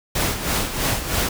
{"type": "noise with tremolo", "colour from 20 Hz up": "pink", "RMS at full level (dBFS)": -20, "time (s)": [0.15, 1.29], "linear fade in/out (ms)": 5, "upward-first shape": "sine", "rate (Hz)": 3.1, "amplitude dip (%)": 65, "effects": []}